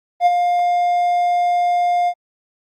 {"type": "tone with ADSR envelope", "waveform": "triangle", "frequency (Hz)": 706, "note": "F5", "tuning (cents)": 19, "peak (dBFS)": -6, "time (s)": [0.2, 2.14], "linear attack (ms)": 61, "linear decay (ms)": 28, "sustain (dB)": -6, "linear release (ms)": 61, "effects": ["Opus 24 kbps"]}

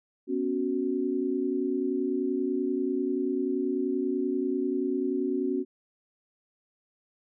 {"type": "chord", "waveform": "sine", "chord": "B suspended second", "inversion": "none", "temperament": "equal", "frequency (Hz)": [246.9, 277.2, 370], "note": ["B3", "C#4", "F#4"], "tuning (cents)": [0, 0, 0], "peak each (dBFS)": [-32, -29, -29], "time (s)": [0.27, 5.65], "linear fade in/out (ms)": 50, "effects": []}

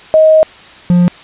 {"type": "tone pair in turn", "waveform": ["sine", "triangle"], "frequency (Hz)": [629, 176.51], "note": ["D#5", "F3"], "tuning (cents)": [19, 19], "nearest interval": "octave + minor seventh", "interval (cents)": 2200, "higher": "first", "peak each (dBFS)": -3, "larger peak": "neither", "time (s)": [[0.14, 0.43], [0.9, 1.08]], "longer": "first", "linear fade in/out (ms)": 0, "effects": ["white hiss -36 dBFS RMS until 1.23 s", "resampled to 8000 Hz"]}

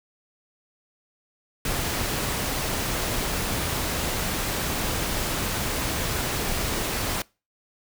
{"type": "noise", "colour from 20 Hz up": "pink", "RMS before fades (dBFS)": -27, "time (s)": [1.65, 7.22], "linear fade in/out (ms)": 2, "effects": ["noise-tail reverb RT60 0.3 s tail -24 dB re dry"]}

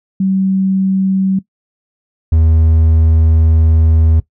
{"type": "tone pair in turn", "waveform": ["sine", "triangle"], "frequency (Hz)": [191.2, 80.25], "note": ["G3", "E2"], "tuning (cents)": [-43, -46], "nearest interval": "octave + minor third", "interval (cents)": 1503, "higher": "first", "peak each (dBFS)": [-10, -5], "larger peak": "second", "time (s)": [[0.2, 1.39], [2.32, 4.2]], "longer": "second", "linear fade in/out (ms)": 5, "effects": ["noise-tail reverb RT60 0.1 s tail -17 dB re dry"]}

